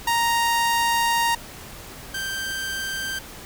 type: tone pair in turn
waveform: sawtooth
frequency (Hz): 932.3 / 1567.9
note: A#5 / G6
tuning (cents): 0 / 0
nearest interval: major sixth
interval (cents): 900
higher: second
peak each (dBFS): -15 / -23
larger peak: first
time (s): 0.07-1.35 / 2.14-3.19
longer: first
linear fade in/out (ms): 5
effects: pink hiss -40 dBFS RMS until 3.45 s